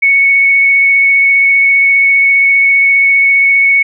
sine tone with vibrato, 2217 Hz, C#7, in tune, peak -5 dBFS, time 0.02-3.83 s, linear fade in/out 10 ms, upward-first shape triangle, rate 15 Hz, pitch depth 12 cents each way, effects none

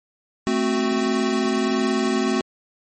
square chord, F# diminished, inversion first, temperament equal, 220 / 261.6 / 370 Hz, A3 / C4 / F#4, 0 / 0 / 0 cents, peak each -24 dBFS, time 0.47-2.41 s, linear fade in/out 0 ms, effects MP3 32 kbps

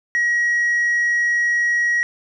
sine tone with tanh clipping, 1904 Hz, A#6, 36 cents sharp, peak -16 dBFS, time 0.15-2.03 s, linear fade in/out 0 ms, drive 1 dB, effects none

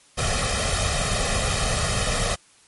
pink noise with comb filter, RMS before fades -23 dBFS, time 0.17-2.36 s, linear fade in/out 20 ms, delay 1.6 ms, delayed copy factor +0.8, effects white hiss -55 dBFS RMS until 2.67 s + MP3 48 kbps

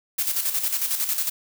blue noise with tremolo, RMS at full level -23 dBFS, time 0.18-1.3 s, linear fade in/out 10 ms, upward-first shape square, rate 11 Hz, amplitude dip 55%, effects none

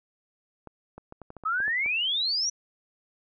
clicks, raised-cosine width 1 ms, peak -28 dBFS, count 10, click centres 0.673 / 0.98 / 1.124 / 1.217 / 1.304 / 1.367 / 1.437 / 1.603 / 1.68 / 1.861 s
sine exponential sweep, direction up, 1248 to 5920 Hz, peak -24 dBFS, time 1.45-2.5 s, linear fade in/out 10 ms
effects none

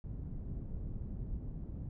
pink low-pass noise, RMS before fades -41 dBFS, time 0.04-1.89 s, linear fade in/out 2 ms, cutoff 180 Hz, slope 12 dB/octave, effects none

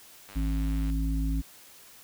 click train, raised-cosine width 0.3 ms, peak -31 dBFS, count 62, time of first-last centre 0.29-0.9 s, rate 100 Hz
harmonic tone, 54.1 Hz, A1, 29 cents flat, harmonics 1 / 3 / 5, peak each -26 / -35 / -33 dBFS, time 0.35-1.42 s, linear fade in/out 20 ms
effects white hiss -52 dBFS RMS until 2.03 s

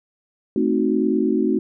sine chord, A diminished seventh, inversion none, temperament equal, 220 / 261.6 / 311.1 / 370 Hz, A3 / C4 / Eb4 / Gb4, 0 / 0 / 0 / 0 cents, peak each -22 dBFS, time 0.56-1.59 s, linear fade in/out 2 ms, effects none

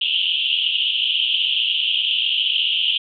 white band-pass noise, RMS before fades -20 dBFS, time 0.01-2.98 s, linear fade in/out 5 ms, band 2800 to 3300 Hz, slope 96 dB/octave, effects none

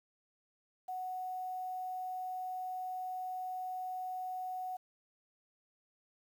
sine tone with quantisation, 740 Hz, F#5, in tune, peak -37 dBFS, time 0.88-4.77 s, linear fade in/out 10 ms, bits 10, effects none

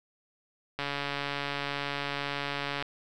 click train, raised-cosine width 0.3 ms, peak -16 dBFS, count 290, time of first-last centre 0.79-2.825 s, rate 142 Hz, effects none

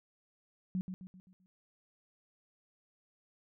sine tone with echo, 185 Hz, F#3, in tune, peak -31 dBFS, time 0.75-0.81 s, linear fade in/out 0 ms, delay 130 ms, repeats 5, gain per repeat -7 dB, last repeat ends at 1.46 s, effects none

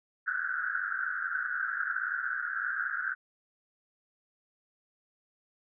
white band-pass noise, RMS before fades -33 dBFS, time 0.26-3.15 s, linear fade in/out 20 ms, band 1400 to 1600 Hz, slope 96 dB/octave, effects none

